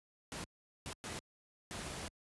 pink noise bursts at uneven times, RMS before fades -43 dBFS, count 4, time 0.32-0.44 / 0.86-0.93 / 1.04-1.19 / 1.71-2.08 s, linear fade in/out 0 ms, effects high-pass 60 Hz 12 dB/octave + resampled to 24000 Hz

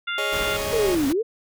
harmonic tone, 698.5 Hz, F5, in tune, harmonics 2 / 3 / 4 / 5, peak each -27 / -32 / -32 / -32 dBFS, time 0.07-0.57 s, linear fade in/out 10 ms
sawtooth chord, Ab suspended fourth, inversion none, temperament just, 415.3 / 553.7 / 623 Hz, Ab4 / Db5 / Eb5, 0 / -2 / +2 cents, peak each -26 dBFS, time 0.18-0.95 s, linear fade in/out 2 ms
pink noise, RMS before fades -31 dBFS, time 0.32-1.13 s, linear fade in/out 10 ms
sine linear two-way sweep, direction down then up, 480 to 261.6 to 480 Hz, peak -19 dBFS, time 0.72-1.23 s, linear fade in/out 20 ms, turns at 1.08 s
effects none

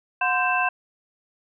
sine tone cluster, 728 / 1032 / 1567 / 2659 Hz, F#5 / C6 / G6 / E7, -28 / -24 / -1 / +14 cents, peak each -25 dBFS, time 0.21-0.69 s, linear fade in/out 5 ms, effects none

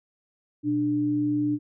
sine tone pair together, 124.7 / 296.6 Hz, B2 / D4, +17 / +17 cents, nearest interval octave + minor third, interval 1500 cents, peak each -32 / -22 dBFS, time 0.63-1.59 s, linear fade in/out 50 ms, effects none

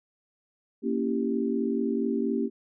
sine chord, A# diminished seventh, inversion none, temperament equal with one note detuned, 233.1 / 277.2 / 328.5 / 392 Hz, A#3 / C#4 / E4 / G4, 0 / 0 / -6 / 0 cents, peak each -28 / -30 / -34 / -30 dBFS, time 0.82-2.5 s, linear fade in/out 50 ms, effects none

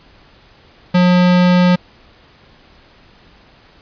square tone, 179.4 Hz, F3, 47 cents sharp, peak -9 dBFS, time 0.94-1.76 s, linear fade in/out 10 ms, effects pink hiss -47 dBFS RMS until 3.81 s + resampled to 11025 Hz

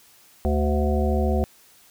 harmonic tone with a mistuned harmonic, 73.42 Hz, D2, in tune, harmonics 1 / 3 / 5 / 7 / 9 / 10, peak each -21 / -26 / -28 / -29 / -31 / -31 dBFS, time 0.45-1.44 s, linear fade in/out 0 ms, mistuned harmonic 5, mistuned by +40 cents, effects white hiss -54 dBFS RMS until 1.9 s

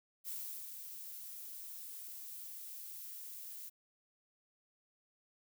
violet noise with ADSR envelope, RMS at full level -42 dBFS, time 0.24-3.7 s, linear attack 43 ms, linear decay 390 ms, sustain -6 dB, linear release 18 ms, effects none

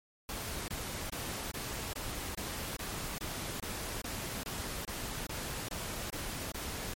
pink noise bursts, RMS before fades -39 dBFS, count 16, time 0.29-6.935 s, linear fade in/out 0 ms, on 390 ms, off 27 ms, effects MP3 64 kbps

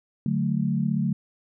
sine chord, D major, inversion none, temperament equal, 146.83 / 185 / 220 Hz, D3 / F#3 / A3, 0 / 0 / 0 cents, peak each -26 dBFS, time 0.26-1.13 s, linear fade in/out 2 ms, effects none

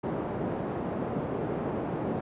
pink band-pass noise, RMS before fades -32 dBFS, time 0.03-2.21 s, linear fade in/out 10 ms, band 160 to 690 Hz, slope 12 dB/octave, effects resampled to 8000 Hz

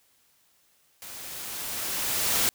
white noise with level ramp, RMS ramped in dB -42 to -23 dBFS, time 1.02-2.49 s, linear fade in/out 0 ms, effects white hiss -65 dBFS RMS until 2.54 s

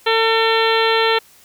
harmonic tone with a mistuned harmonic, 450 Hz, A4, 39 cents sharp, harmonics 1 / 2 / 3 / 4 / 5 / 6 / 7 / 8 / 9, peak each -17 / -20 / -22 / -23 / -24 / -25 / -25 / -26 / -27 dBFS, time 0.06-1.19 s, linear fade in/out 10 ms, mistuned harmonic 8, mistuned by -46 cents, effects white hiss -49 dBFS RMS until 1.44 s

